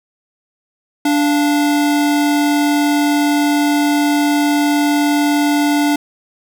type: tone pair together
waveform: square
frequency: 292.2 / 695 Hz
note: D4 / F5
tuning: -9 / -9 cents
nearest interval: octave + minor third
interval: 1500 cents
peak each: -13 / -23 dBFS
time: 1.05-5.96 s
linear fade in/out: 5 ms
effects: none